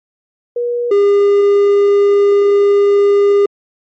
sine / triangle tone pair in turn, 480.8 / 404.3 Hz, B4 / G#4, -46 / -46 cents, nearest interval minor third, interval 300 cents, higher first, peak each -14 / -5 dBFS, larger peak second, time 0.56-0.91 / 0.91-3.46 s, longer second, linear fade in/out 5 ms, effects MP3 32 kbps

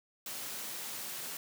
white high-pass noise, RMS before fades -41 dBFS, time 0.26-1.37 s, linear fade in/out 2 ms, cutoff 120 Hz, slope 48 dB/octave, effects none

